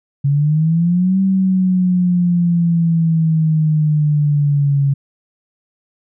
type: exponential two-way sweep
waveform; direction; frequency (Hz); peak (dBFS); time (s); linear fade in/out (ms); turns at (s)
sine; up then down; 138.59 to 192.9 to 138.59; -11; 0.24-4.94; 10; 1.2
effects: none